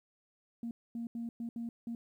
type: tone bursts at uneven times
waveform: sine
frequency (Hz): 233.1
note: A#3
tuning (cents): 0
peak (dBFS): -35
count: 6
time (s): 0.63-0.71 / 0.95-1.07 / 1.15-1.29 / 1.4-1.49 / 1.56-1.69 / 1.87-1.95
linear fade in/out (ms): 2
effects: tanh soft clip ceiling -32 dBFS + 12-bit